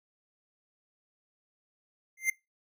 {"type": "tone with exponential growth", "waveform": "square", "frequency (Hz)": 2092, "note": "C7", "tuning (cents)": -1, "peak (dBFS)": -22, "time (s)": [2.17, 2.3], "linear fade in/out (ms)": 5, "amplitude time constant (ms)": 27, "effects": ["noise-tail reverb RT60 0.2 s tail -21 dB re dry"]}